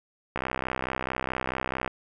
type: click train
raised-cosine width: 0.5 ms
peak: -13 dBFS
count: 99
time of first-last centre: 0.36-1.877 s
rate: 64.6 Hz
effects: none